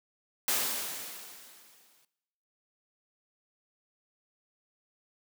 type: noise with exponential decay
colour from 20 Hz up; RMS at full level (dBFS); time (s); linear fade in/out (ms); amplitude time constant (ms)
white; -27; 0.48-2.05; 2; 340
effects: noise-tail reverb RT60 1.0 s tail -19 dB re dry + high-pass 200 Hz 12 dB/octave